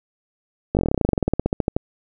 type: slowing click train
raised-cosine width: 2 ms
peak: -5 dBFS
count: 24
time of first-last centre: 0.75-1.765 s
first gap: 19 ms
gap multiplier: 1.07
effects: none